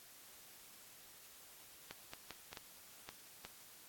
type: clicks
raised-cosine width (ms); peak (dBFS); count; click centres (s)
0.2; -29; 7; 1.91 / 2.135 / 2.307 / 2.53 / 2.572 / 3.09 / 3.45
effects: white hiss -59 dBFS RMS until 3.88 s + AAC 64 kbps